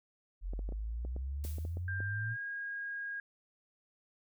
sine exponential sweep, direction up, 43.65 to 116.54 Hz, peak -35 dBFS, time 0.41-2.37 s, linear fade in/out 50 ms
clicks, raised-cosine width 2 ms, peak -32 dBFS, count 11, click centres 0.535 / 0.592 / 0.69 / 0.723 / 1.05 / 1.164 / 1.45 / 1.584 / 1.651 / 1.771 / 2.004 s
blue noise with exponential decay, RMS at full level -46 dBFS, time 1.44-1.9 s, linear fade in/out 0 ms, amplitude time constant 100 ms
sine tone with pitch glide, 1591 to 1632.9 Hz, G6 to G#6, +25 to -30 cents, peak -37 dBFS, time 1.88-3.2 s, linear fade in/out 2 ms, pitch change +45 cents, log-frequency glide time 2.28-2.36 s
effects none

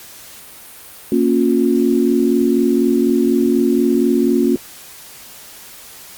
sine chord, Bb minor, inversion none, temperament equal with one note detuned, 233.1 / 277.2 / 356.6 Hz, Bb3 / Db4 / F4, 0 / 0 / +36 cents, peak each -16 dBFS, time 1.12-4.56 s, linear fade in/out 2 ms, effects white hiss -38 dBFS RMS until 6.17 s + Opus 48 kbps

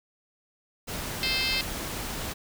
pink noise, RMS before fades -34 dBFS, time 0.87-2.34 s, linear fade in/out 20 ms
harmonic tone, 523.3 Hz, C5, in tune, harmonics 3 / 4 / 5 / 6 / 7 / 8 / 9 / 10, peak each -42 / -33 / -31 / -34 / -36 / -32 / -33 / -36 dBFS, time 1.23-1.61 s, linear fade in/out 0 ms
effects none

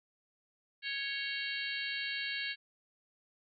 harmonic tone with a mistuned harmonic, 554.4 Hz, C#5, in tune, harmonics 3 / 4 / 5 / 6 / 7 / 8, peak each -40 / -41 / -42 / -43 / -43 / -44 dBFS, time 0.82-2.56 s, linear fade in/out 50 ms, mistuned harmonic 6, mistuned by -80 cents, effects none

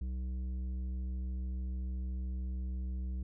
sine tone with tanh clipping, 63.3 Hz, B1, 43 cents sharp, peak -36 dBFS, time 0.01-3.23 s, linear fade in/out 5 ms, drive 9 dB, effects none

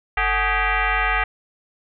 sine tone with frequency modulation, 350 Hz, F4, 4 cents sharp, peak -17 dBFS, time 0.17-1.24 s, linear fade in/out 5 ms, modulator 399 Hz, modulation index 5.5, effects none

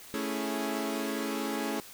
sawtooth chord, A major seventh, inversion none, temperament equal, 220 / 277.2 / 329.6 / 415.3 Hz, A3 / C#4 / E4 / G#4, 0 / 0 / 0 / 0 cents, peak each -32 / -31 / -34 / -34 dBFS, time 0.14-1.8 s, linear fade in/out 0 ms, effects white hiss -49 dBFS RMS until 1.93 s

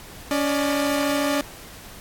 sawtooth tone pair together, 282.2 / 598 Hz, C#4 / D5, +31 / +31 cents, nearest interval octave + minor second, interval 1300 cents, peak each -18 / -21 dBFS, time 0.31-1.41 s, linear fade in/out 0 ms, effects pink hiss -42 dBFS RMS until 2 s + AAC 64 kbps

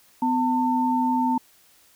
sine tone pair together, 252.3 / 898.1 Hz, B3 / A5, +37 / +35 cents, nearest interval octave + minor seventh, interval 2198 cents, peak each -22 dBFS, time 0.22-1.38 s, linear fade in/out 5 ms, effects white hiss -57 dBFS RMS until 1.95 s

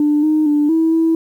sine tone with pitch steps, 296.6 / 308.5 / 295 / 323.9 / 326.2 Hz, D4 / D#4 / D4 / E4 / E4, +17 / -15 / +8 / -30 / -18 cents, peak -10 dBFS, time 0-1.15 s, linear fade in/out 2 ms, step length 230 ms, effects tanh soft clip ceiling -7 dBFS + 8-bit

